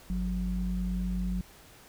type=tone pair together; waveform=sine; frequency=50.85 / 181.8 Hz; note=G#1 / F#3; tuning=-36 / -30 cents; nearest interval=octave + minor seventh; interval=2206 cents; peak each=-30 / -30 dBFS; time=0.1-1.41 s; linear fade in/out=0 ms; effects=tanh soft clip ceiling -21 dBFS + pink hiss -54 dBFS RMS until 1.88 s